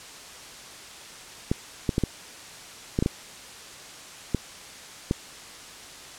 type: clicks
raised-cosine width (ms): 3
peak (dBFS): -9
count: 9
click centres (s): 1.515 / 1.892 / 1.981 / 2.037 / 2.989 / 3.025 / 3.061 / 4.347 / 5.111
effects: white hiss -43 dBFS RMS until 6.18 s + low-pass 8000 Hz 12 dB/octave